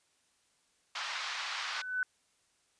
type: band-pass noise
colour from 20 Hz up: pink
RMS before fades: -38 dBFS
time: 0.95-1.82 s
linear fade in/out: 5 ms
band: 980 to 5200 Hz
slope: 24 dB/octave
type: tone with exponential growth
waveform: sine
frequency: 1500 Hz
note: F#6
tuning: 23 cents sharp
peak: -27 dBFS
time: 1.43-2.03 s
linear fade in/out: 1 ms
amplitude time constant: 130 ms
effects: white hiss -72 dBFS RMS until 2.79 s + resampled to 22050 Hz